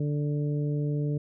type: harmonic tone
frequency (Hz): 146.83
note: D3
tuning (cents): 0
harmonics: 1 / 2 / 3 / 4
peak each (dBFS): -26 / -34 / -36 / -44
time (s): 0-1.18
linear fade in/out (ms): 5
effects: none